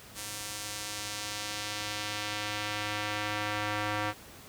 square tone with band-pass filter sweep, 104.8 Hz, G#2, 16 cents sharp, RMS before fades -35 dBFS, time 0.14-4.14 s, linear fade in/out 50 ms, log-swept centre 9200 to 1500 Hz, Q 0.77, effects pink hiss -50 dBFS RMS until 4.48 s + high-pass 60 Hz 12 dB/octave

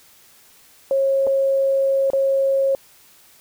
sine tone with dropouts, 543 Hz, C#5, 36 cents flat, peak -15 dBFS, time 0.91-2.75 s, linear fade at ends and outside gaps 1 ms, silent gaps 1.268-1.272 / 2.102-2.133 s, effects white hiss -51 dBFS RMS until 3.4 s

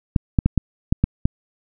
clicks, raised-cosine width 5 ms, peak -3 dBFS, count 7, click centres 0.162 / 0.388 / 0.46 / 0.577 / 0.925 / 1.04 / 1.255 s, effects none

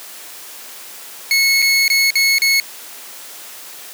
25% pulse tone with dropouts, 2189 Hz, C#7, 22 cents flat, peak -8 dBFS, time 1.31-2.6 s, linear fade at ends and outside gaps 1 ms, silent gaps 1.62-1.624 / 1.88-1.901 / 2.105-2.155 / 2.384-2.419 s, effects white hiss -35 dBFS RMS until 3.93 s + high-pass 300 Hz 12 dB/octave

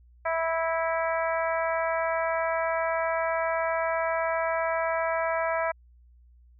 harmonic tone, 327.7 Hz, E4, 10 cents flat, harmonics 2 / 3 / 4 / 5 / 6 / 7, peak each -27 / -31 / -33 / -35 / -37 / -38 dBFS, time 0.25-5.72 s, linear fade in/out 10 ms, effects added 60 Hz sine -53 dBFS peak until 6.59 s

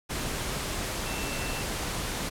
sine tone in noise, 2680 Hz, E7, 28 cents sharp, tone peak -39 dBFS, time 1.05-1.63 s, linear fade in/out 20 ms, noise pink, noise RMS -32 dBFS, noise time 0.09-2.3 s, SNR -10 dB, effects low-pass 12000 Hz 12 dB/octave

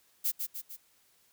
violet noise with echo, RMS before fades -29 dBFS, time 0.24-0.32 s, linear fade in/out 20 ms, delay 150 ms, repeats 3, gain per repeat -5 dB, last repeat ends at 0.77 s, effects white hiss -67 dBFS RMS until 1.32 s

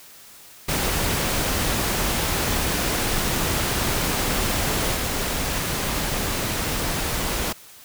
pink noise with level steps, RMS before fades -23 / -25 dBFS, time 0.68-7.53 s, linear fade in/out 10 ms, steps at 4.94 s, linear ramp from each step 10 ms, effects white hiss -46 dBFS RMS until 7.84 s

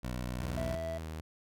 15% pulse tone with vibrato, 61.74 Hz, B1, in tune, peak -29 dBFS, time 0.03-0.76 s, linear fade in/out 10 ms, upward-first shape sine, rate 8 Hz, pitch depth 10 cents each way
sawtooth tone with pitch glide, 81.3 to 78.94 Hz, E2 to D#2, -23 to +26 cents, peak -35 dBFS, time 0.4-1.21 s, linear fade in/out 5 ms, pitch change -51 cents, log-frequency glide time 0.99-1.07 s
triangle tone, 657 Hz, E5, 6 cents flat, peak -34 dBFS, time 0.57-0.98 s, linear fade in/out 5 ms
effects none

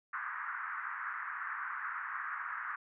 pink band-pass noise, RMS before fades -40 dBFS, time 0.13-2.76 s, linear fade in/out 5 ms, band 1100 to 1800 Hz, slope 48 dB/octave, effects none

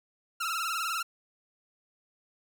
sawtooth tone with vibrato, 1333 Hz, E6, 19 cents sharp, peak -26 dBFS, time 0.4-1.03 s, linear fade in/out 10 ms, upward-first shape triangle, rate 20 Hz, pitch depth 110 cents each way, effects none

